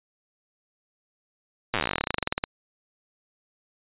slowing click train, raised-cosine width 0.3 ms, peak -8 dBFS, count 28, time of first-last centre 1.74-2.439 s, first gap 8 ms, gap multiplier 1.08, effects resampled to 8000 Hz

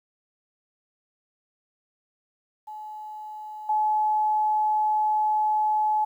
sine tone with level steps, 855 Hz, A5, 50 cents flat, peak -35 / -20 dBFS, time 2.67-6.05 s, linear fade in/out 10 ms, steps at 3.69 s, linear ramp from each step 5 ms, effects 10-bit

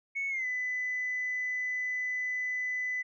sine tone with pitch glide, 2209 to 2002 Hz, C#7 to B6, -7 to +23 cents, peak -29 dBFS, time 0.15-3.03 s, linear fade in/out 20 ms, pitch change -170 cents, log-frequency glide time 0.29-0.46 s, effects tanh soft clip ceiling -26 dBFS

